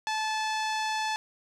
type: tone with low-pass filter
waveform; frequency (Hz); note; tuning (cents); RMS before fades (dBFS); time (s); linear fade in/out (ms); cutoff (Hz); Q
sawtooth; 869; A5; -22; -30; 0.07-1.16; 0; 5800; 1.2
effects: none